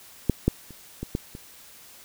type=clicks; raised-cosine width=3 ms; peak=-6 / -6 / -30 / -18 / -12 / -25 dBFS; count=6; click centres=0.297 / 0.48 / 0.707 / 1.03 / 1.151 / 1.351 s; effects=white hiss -49 dBFS RMS until 2.04 s